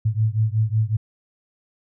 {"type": "beating tone pair", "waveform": "sine", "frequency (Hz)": [107.2, 112.6], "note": ["A2", "A2"], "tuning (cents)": [-45, 40], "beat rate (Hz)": 5.4, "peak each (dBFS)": [-20, -21], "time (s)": [0.05, 0.97], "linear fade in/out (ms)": 10, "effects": []}